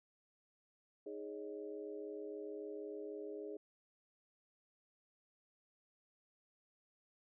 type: harmonic tone with a mistuned harmonic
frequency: 103.83 Hz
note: G#2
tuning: in tune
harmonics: 3 / 4 / 5 / 6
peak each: -50 / -45 / -53 / -56 dBFS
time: 1.06-3.57 s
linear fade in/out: 5 ms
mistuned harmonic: 5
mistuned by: +120 cents
effects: none